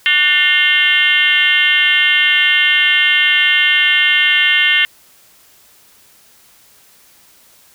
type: tone with frequency modulation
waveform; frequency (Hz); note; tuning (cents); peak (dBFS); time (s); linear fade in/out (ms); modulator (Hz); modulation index
sine; 2451; D#7; -27; -9; 0.06-4.85; 0; 325; 2.5
effects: white hiss -48 dBFS RMS until 7.74 s